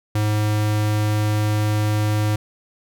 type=tone; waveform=square; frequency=106 Hz; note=G#2; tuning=36 cents sharp; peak=-18 dBFS; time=0.15-2.36 s; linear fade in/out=5 ms; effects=none